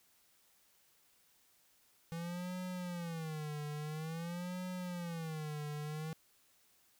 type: tone with vibrato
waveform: square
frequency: 164.81 Hz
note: E3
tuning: in tune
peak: -40 dBFS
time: 2.12-6.13 s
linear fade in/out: 0 ms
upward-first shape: sine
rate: 0.49 Hz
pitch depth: 180 cents each way
effects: white hiss -70 dBFS RMS until 6.99 s